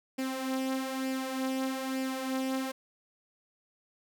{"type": "tone with flanger", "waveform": "sawtooth", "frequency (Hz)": 263.3, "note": "C4", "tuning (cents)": 11, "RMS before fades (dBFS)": -33, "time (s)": [0.18, 2.72], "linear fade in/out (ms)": 10, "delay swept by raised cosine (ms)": [0.39, 4.19], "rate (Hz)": 1.1, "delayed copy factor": 0.55, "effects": []}